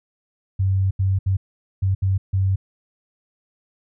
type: tone bursts at uneven times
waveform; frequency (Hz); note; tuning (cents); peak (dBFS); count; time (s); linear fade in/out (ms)
sine; 95.9; G2; -37; -16; 6; 0.59-0.91 / 0.99-1.19 / 1.26-1.37 / 1.82-1.95 / 2.02-2.18 / 2.33-2.56; 10
effects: none